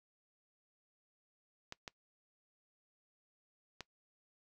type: clicks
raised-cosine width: 0.2 ms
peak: -26 dBFS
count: 3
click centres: 1.724 / 1.878 / 3.807 s
effects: noise-tail reverb RT60 0.1 s tail -21 dB re dry